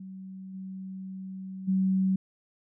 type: tone with level steps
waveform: sine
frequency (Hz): 189.6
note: F#3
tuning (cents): +43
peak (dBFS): -39 / -36 / -22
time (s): 0-2.16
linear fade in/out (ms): 5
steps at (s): 0.53 / 1.67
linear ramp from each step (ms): 20
effects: none